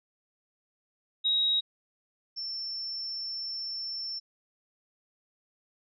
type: tone pair in turn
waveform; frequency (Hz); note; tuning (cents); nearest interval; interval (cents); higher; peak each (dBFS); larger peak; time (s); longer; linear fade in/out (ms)
sine; 3806 / 5382; A#7 / E8; +35 / +35; tritone; 600; second; -23 / -33; first; 1.24-1.61 / 2.36-4.2; second; 20
effects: none